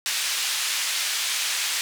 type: band-pass noise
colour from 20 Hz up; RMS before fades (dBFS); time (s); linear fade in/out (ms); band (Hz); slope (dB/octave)
pink; -26; 0.06-1.81; 0; 2300 to 9200; 12
effects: none